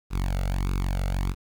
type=tone with flanger; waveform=sawtooth; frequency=46.43 Hz; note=F#1; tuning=7 cents sharp; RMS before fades=-26 dBFS; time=0.1-1.35 s; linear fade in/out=50 ms; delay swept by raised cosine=0.78 to 1.46 ms; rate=1.6 Hz; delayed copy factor=+0.9; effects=9-bit